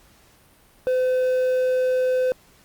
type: tone with quantisation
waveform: triangle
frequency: 510 Hz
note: C5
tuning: 44 cents flat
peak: -16 dBFS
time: 0.87-2.32 s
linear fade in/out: 0 ms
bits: 7
effects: pink hiss -55 dBFS RMS until 2.64 s + Opus 48 kbps